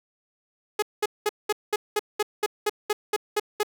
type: tone bursts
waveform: sawtooth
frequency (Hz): 420.1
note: G#4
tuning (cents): +20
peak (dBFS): -17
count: 13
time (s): 0.79-3.632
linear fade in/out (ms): 5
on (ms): 34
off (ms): 200
effects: none